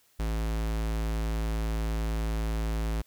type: tone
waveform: square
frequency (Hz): 54.7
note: A1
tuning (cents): -9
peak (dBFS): -28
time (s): 0.19-3.02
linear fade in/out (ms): 10
effects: white hiss -65 dBFS RMS until 3.06 s